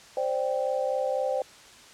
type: chord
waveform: sine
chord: C suspended second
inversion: none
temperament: equal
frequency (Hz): 523.3 / 587.3 / 784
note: C5 / D5 / G5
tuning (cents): 0 / 0 / 0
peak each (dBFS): -27 / -30 / -32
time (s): 0.17-1.42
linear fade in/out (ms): 2
effects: white hiss -50 dBFS RMS until 1.93 s + low-pass 7000 Hz 12 dB/octave